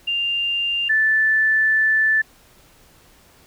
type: tone pair in turn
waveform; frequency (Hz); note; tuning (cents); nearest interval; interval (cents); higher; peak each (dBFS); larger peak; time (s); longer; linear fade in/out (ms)
sine; 2794 / 1755.7; F7 / A6; 0 / -4; minor sixth; 804; first; -19 / -14; second; 0.07-0.89 / 0.89-2.22; second; 10
effects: pink hiss -52 dBFS RMS until 3.46 s